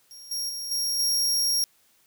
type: tone with level steps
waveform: sawtooth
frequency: 5588 Hz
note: F8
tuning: in tune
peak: -40 / -25 / -29 / -22 / -19 dBFS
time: 0.11-1.64 s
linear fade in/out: 0 ms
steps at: 0.31 / 0.49 / 0.71 / 0.99 s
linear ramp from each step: 5 ms
effects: white hiss -63 dBFS RMS until 2.06 s